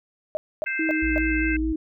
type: tone bursts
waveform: sine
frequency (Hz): 619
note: D#5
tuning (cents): -9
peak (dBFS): -23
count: 4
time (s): 0.35-1.18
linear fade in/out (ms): 0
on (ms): 20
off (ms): 250
type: harmonic tone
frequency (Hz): 523.3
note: C5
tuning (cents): 0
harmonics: 3 / 4 / 5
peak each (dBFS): -28 / -29 / -30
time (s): 0.66-1.57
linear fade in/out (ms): 10
type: tone with vibrato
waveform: sine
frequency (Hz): 316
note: D#4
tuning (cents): +27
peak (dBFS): -23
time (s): 0.79-1.76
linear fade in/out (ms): 5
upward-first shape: square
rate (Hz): 4.8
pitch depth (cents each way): 16
type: tone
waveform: sine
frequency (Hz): 57.8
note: A#1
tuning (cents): -14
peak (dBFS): -26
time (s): 1.02-1.73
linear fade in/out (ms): 10
effects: none